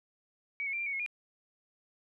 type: tone with pitch steps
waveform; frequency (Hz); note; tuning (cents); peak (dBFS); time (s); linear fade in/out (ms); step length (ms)
sine; 2264 / 2188 / 2361 / 2376 / 2233 / 2170 / 2425; C#7 / C#7 / D7 / D7 / C#7 / C#7 / D#7; +36 / -23 / +9 / +20 / +12 / -37 / -45; -32; 0.6-1.062; 0; 66
effects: none